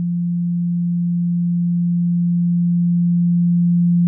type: tone with level ramp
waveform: sine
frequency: 173.4 Hz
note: F3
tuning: 12 cents flat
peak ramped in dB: -17 to -11 dBFS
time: 0-4.07 s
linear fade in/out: 0 ms
effects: none